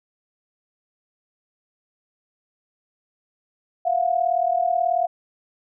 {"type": "tone pair together", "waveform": "sine", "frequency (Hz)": [681.6, 720], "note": ["F5", "F#5"], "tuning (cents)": [-42, -47], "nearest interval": "minor second", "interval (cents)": 95, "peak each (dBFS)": -21, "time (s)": [3.85, 5.07], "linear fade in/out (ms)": 10, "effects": []}